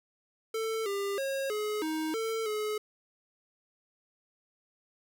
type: tone with pitch steps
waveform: square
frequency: 445 / 399.2 / 543 / 423.1 / 314.3 / 447.6 / 425.4 Hz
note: A4 / G4 / C#5 / G#4 / D#4 / A4 / G#4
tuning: +20 / +32 / -36 / +32 / +18 / +30 / +42 cents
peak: -31 dBFS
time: 0.54-2.78 s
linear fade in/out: 5 ms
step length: 320 ms
effects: none